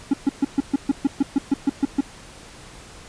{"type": "tone bursts", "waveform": "triangle", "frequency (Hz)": 277.2, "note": "C#4", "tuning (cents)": 0, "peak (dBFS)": -12, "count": 13, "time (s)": [0.11, 2.008], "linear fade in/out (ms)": 5, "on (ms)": 26, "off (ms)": 130, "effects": ["pink hiss -43 dBFS RMS until 3.08 s", "resampled to 22050 Hz"]}